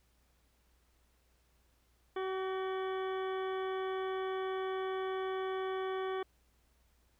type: harmonic tone with a mistuned harmonic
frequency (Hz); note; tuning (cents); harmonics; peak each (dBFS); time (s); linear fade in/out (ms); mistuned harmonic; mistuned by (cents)
379.3; F#4; +43; 1 / 2 / 3 / 4 / 5 / 6 / 8 / 9; -35 / -43 / -43 / -50 / -50 / -54 / -57 / -54; 2.16-6.23; 5; 5; -41
effects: added 60 Hz sine -70 dBFS peak until 7.19 s + pink hiss -74 dBFS RMS until 7.19 s